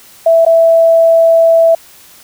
sine tone with dropouts, 660 Hz, E5, 2 cents sharp, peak -4 dBFS, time 0.26-1.75 s, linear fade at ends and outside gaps 5 ms, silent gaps 0.451-0.463 s, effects white hiss -40 dBFS RMS until 2.23 s

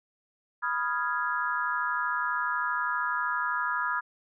sine chord, F half-diminished seventh, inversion second, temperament equal, 987.8 / 1244.5 / 1396.9 / 1661.2 Hz, Cb6 / Eb6 / F6 / Ab6, 0 / 0 / 0 / 0 cents, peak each -32 dBFS, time 0.62-4.01 s, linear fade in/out 20 ms, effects none

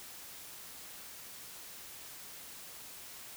silence, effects white hiss -49 dBFS RMS until 3.36 s

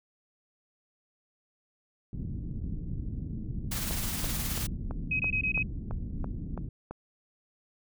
pink low-pass noise, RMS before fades -35 dBFS, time 2.13-6.69 s, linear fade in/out 2 ms, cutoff 250 Hz, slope 24 dB/octave
white noise with tremolo, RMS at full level -34 dBFS, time 3.71-4.67 s, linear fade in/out 10 ms, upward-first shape sine, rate 19 Hz, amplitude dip 30%
click train, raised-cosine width 1 ms, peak -24 dBFS, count 10, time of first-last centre 3.91-6.91 s, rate 3 Hz
sine tone bursts, 2536 Hz, D#7, 32 cents sharp, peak -26 dBFS, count 5, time 5.11-5.628 s, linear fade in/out 5 ms, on 86 ms, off 22 ms
effects none

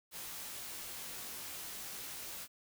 white noise with comb filter, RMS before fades -45 dBFS, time 0.11-2.48 s, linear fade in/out 50 ms, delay 20 ms, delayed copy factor -0.85, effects none

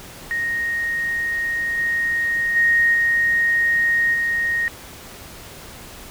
sine tone with level steps, 1865 Hz, A#6, in tune, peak -20 / -18 / -13 / -15 / -18 dBFS, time 0.31-4.68 s, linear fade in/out 0 ms, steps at 1.77 / 2.55 / 2.93 / 4.13 s, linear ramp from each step 20 ms, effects pink hiss -39 dBFS RMS until 6.1 s

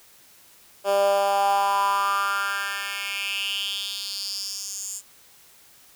10% pulse tone with high-pass filter sweep, 199 Hz, G3, 26 cents sharp, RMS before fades -25 dBFS, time 0.84-5.02 s, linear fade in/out 50 ms, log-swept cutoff 520 to 7600 Hz, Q 5, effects white hiss -53 dBFS RMS until 5.95 s

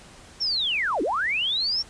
sine linear two-way sweep, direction down then up, 5590 to 262.7 to 5590 Hz, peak -22 dBFS, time 0.4-1.83 s, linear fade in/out 20 ms, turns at 1.02 s, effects pink hiss -48 dBFS RMS until 1.89 s + resampled to 22050 Hz

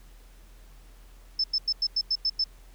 sine tone bursts, 5260 Hz, E8, 5 cents flat, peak -22 dBFS, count 8, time 1.39-2.441 s, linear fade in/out 5 ms, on 50 ms, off 93 ms, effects added 41 Hz sine -48 dBFS peak until 2.74 s + pink hiss -59 dBFS RMS until 2.74 s

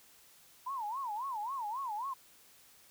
sine tone with vibrato, 957 Hz, A#5, 45 cents sharp, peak -35 dBFS, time 0.66-2.14 s, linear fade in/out 10 ms, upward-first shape sine, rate 3.7 Hz, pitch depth 260 cents each way, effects white hiss -61 dBFS RMS until 2.9 s

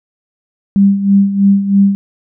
sine tone with tremolo, 198.2 Hz, G3, 19 cents sharp, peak -4 dBFS, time 0.76-1.95 s, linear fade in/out 0 ms, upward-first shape sine, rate 3.1 Hz, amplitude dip 70%, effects none

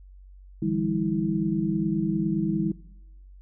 sine tone cluster, 153.9 / 171.5 / 201.3 / 323 Hz, D#3 / F3 / G3 / E4, -19 / -31 / +46 / -35 cents, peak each -30 / -30 / -27 / -27 dBFS, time 0.62-2.72 s, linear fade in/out 5 ms, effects noise-tail reverb RT60 1.0 s tail -22 dB re dry + added 47 Hz sine -45 dBFS peak until 3.41 s

